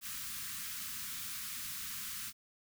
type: band-stop noise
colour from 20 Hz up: white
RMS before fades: -42 dBFS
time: 0.01-2.33 s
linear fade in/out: 50 ms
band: 250 to 1100 Hz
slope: 48 dB/octave
effects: none